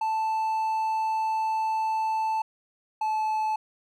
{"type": "tone pair in turn", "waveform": "triangle", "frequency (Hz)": [880, 867.4], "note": ["A5", "A5"], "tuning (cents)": [0, -25], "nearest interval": "unison", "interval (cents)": 25, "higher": "first", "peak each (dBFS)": -22, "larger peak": "neither", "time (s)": [[0.01, 2.42], [3.01, 3.56]], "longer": "first", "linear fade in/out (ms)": 5, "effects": []}